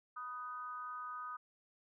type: tone with amplitude modulation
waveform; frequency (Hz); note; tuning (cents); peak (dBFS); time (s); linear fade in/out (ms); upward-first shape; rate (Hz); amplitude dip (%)
sine; 1244.5; D#6; 0; -38; 0.16-1.37; 10; sine; 256; 80
effects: none

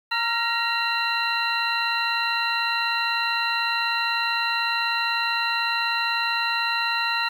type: tone cluster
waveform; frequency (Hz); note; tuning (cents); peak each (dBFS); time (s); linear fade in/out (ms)
sine; 929 / 1378 / 1882 / 2751 / 4032; A#5 / F6 / A#6 / F7 / B7; -6 / -24 / +16 / -27 / +35; -28; 0.11-7.29; 10
effects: 8-bit

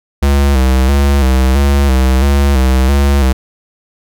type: tone with vibrato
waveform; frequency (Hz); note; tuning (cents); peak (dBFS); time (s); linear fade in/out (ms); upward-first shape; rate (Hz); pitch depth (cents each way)
square; 67.5; C#2; -45; -8; 0.22-3.33; 10; square; 1.5; 65
effects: none

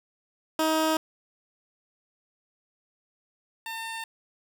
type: tone pair in turn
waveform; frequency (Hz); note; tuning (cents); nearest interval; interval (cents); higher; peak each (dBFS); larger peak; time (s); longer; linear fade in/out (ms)
15% pulse; 316.3 / 902.7; D#4 / A5; +29 / +44; octave + tritone; 1815; second; -16 / -27; first; 0.59-0.97 / 3.66-4.04; neither; 2
effects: none

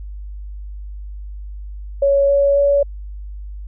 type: tone with pitch steps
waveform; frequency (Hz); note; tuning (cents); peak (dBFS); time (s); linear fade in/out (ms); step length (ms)
sine; 558 / 562.2 / 566.4; C#5 / C#5 / C#5; +11 / +24 / +37; -11; 2.02-2.83; 5; 270
effects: added 50 Hz sine -28 dBFS peak until 3.67 s

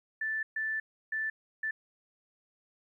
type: tone bursts at uneven times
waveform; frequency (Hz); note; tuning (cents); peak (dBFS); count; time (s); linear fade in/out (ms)
sine; 1760; A6; 0; -30; 4; 0.21-0.43 / 0.56-0.8 / 1.12-1.3 / 1.63-1.71; 5
effects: 12-bit

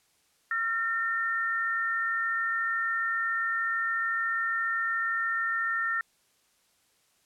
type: tone pair together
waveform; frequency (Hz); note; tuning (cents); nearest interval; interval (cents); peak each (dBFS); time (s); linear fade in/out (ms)
sine; 1370.3 / 1817; F6 / A#6; -33 / -45; perfect fourth; 488; -30 / -28; 0.51-6.01; 2
effects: white hiss -68 dBFS RMS until 7.25 s + low-pass 11000 Hz 12 dB/octave

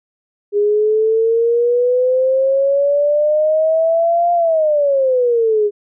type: exponential two-way sweep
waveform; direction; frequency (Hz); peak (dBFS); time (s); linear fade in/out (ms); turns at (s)
sine; up then down; 407.7 to 699 to 407.7; -11; 0.52-5.71; 50; 4.33
effects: none

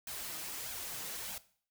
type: noise with flanger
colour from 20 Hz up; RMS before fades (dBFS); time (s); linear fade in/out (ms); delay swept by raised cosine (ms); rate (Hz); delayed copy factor
white; -42; 0.07-1.38; 2; 1.2 to 6.5; 1.6; +0.6
effects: noise-tail reverb RT60 0.5 s tail -17 dB re dry

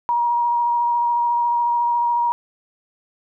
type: tone with vibrato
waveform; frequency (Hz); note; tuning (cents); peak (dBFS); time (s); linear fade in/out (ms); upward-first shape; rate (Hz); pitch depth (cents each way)
sine; 951; A#5; +34; -16; 0.09-2.32; 0; square; 14; 10
effects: none

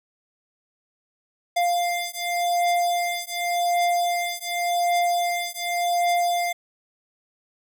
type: beating tone pair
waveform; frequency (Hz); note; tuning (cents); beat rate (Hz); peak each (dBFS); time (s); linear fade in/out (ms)
square; 698.5 / 699.38; F5 / F5; 0 / +2; 0.88; -25; 1.56-6.53; 10
effects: none

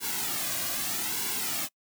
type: noise with flanger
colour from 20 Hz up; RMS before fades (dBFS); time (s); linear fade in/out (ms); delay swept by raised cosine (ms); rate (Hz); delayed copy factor
white; -31; 0-1.69; 50; 1.6 to 2.27; 0.81; -0.7
effects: noise-tail reverb RT60 0.1 s tail -26 dB re dry

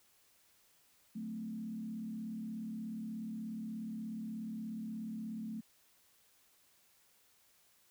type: tone with frequency modulation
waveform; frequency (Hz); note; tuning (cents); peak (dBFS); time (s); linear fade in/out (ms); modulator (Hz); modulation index
sine; 220; A3; 0; -39; 1.15-5.61; 10; 36.7; 0.73
effects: white hiss -69 dBFS RMS until 7.9 s

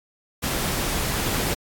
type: noise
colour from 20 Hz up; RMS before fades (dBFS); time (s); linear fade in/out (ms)
pink; -25; 0.42-1.55; 20
effects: AAC 64 kbps

